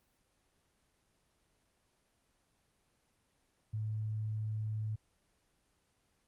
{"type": "tone", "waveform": "sine", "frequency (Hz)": 108.2, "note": "A2", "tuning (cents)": -29, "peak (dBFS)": -34, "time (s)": [3.73, 4.96], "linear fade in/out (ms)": 10, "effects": ["pink hiss -75 dBFS RMS until 6.27 s", "Opus 24 kbps"]}